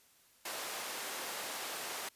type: high-pass noise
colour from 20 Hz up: pink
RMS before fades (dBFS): -41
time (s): 0.45-2.09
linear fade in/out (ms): 5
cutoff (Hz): 520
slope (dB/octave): 12
effects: white hiss -66 dBFS RMS until 2.15 s + resampled to 32000 Hz